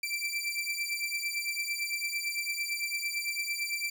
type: beating tone pair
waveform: sawtooth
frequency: 2337 / 2345.9 Hz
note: D7 / D7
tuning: -9 / -3 cents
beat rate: 8.9 Hz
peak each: -31 dBFS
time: 0.03-3.9 s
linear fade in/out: 5 ms
effects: none